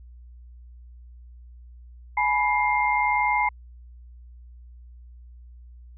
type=tone cluster; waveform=sine; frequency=842 / 983 / 2109 Hz; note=G#5 / B5 / C7; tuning=+24 / -8 / +13 cents; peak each=-24 dBFS; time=2.17-3.49 s; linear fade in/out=5 ms; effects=added 60 Hz sine -43 dBFS peak until 5.97 s